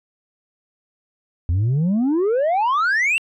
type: exponential sweep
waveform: sine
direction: up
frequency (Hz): 80.9 to 2794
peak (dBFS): -13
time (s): 1.49-3.18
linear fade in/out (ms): 0
effects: tanh soft clip ceiling -15 dBFS